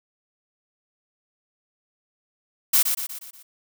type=noise with echo; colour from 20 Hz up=blue; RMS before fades=-17 dBFS; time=2.73-2.83 s; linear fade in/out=10 ms; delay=120 ms; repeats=5; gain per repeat=-6 dB; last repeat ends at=3.43 s; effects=none